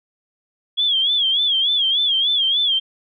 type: tone with vibrato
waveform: sine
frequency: 3322 Hz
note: G#7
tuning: in tune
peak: -15 dBFS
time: 0.77-2.8 s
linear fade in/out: 20 ms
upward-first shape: sine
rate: 3.4 Hz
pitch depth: 110 cents each way
effects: none